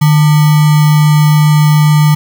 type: tone with sample-and-hold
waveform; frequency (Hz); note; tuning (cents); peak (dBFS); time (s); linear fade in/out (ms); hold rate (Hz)
sine; 151.2; D#3; -49; -4; 0.01-2.15; 10; 1050
effects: none